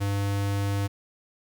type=tone; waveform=square; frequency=100 Hz; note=G2; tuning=35 cents sharp; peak=-25 dBFS; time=0-0.88 s; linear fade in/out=20 ms; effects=11-bit